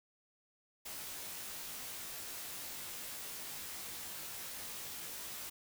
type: noise with comb filter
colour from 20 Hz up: white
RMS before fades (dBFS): -45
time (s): 0.85-5.5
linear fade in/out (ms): 10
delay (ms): 18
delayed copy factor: -1
effects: none